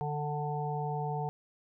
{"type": "harmonic tone", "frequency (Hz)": 148.1, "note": "D3", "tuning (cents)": 15, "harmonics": [1, 3, 5, 6], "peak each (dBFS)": [-34, -39, -37, -39], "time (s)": [0.01, 1.29], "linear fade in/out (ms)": 0, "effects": []}